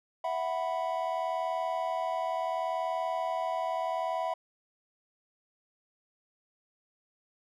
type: chord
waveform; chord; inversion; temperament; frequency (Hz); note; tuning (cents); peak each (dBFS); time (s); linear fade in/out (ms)
triangle; E suspended second; none; equal; 659.3 / 740 / 987.8; E5 / F#5 / B5; 0 / 0 / 0; -31 / -32 / -33; 0.24-4.34; 5
effects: none